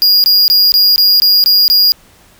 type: tone bursts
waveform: square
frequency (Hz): 4853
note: D#8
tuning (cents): -44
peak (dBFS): -6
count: 8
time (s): 0.02-1.92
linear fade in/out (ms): 0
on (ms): 220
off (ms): 20
effects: pink hiss -45 dBFS RMS until 2.39 s